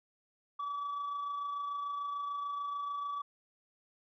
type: tone with amplitude modulation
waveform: sine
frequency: 1147 Hz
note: D6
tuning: 41 cents flat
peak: -31 dBFS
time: 0.59-3.22 s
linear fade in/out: 10 ms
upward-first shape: sine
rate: 26.8 Hz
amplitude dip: 40%
effects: tanh soft clip ceiling -33 dBFS